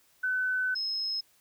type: tone pair in turn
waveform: sine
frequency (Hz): 1510 / 5163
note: F#6 / E8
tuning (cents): +35 / -37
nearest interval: octave + major sixth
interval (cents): 2128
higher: second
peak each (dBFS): -26 / -29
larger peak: first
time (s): 0.23-0.75 / 0.75-1.21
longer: first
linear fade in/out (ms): 10
effects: white hiss -65 dBFS RMS until 1.4 s